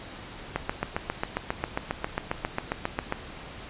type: click train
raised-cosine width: 0.5 ms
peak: -11 dBFS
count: 20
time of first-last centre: 0.56-3.124 s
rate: 7.41 Hz
effects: pink hiss -42 dBFS RMS until 3.69 s + resampled to 8000 Hz